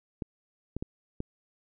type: clicks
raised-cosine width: 3 ms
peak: -20 dBFS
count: 4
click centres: 0.222 / 0.766 / 0.825 / 1.204 s
effects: none